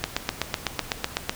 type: click train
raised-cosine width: 0.2 ms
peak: -5 dBFS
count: 11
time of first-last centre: 0.04-1.295 s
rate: 7.97 Hz
effects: pink hiss -40 dBFS RMS until 1.35 s